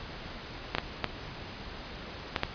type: clicks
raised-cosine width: 0.3 ms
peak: -10 dBFS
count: 5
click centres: 0.75 / 0.784 / 1.043 / 2.362 / 2.434 s
effects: pink hiss -42 dBFS RMS until 2.54 s + resampled to 11025 Hz